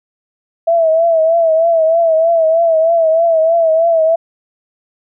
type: tone with vibrato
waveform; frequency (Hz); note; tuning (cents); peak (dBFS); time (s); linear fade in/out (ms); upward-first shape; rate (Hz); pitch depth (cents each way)
sine; 656; E5; -9; -8; 0.67-4.16; 10; triangle; 3.2; 68
effects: none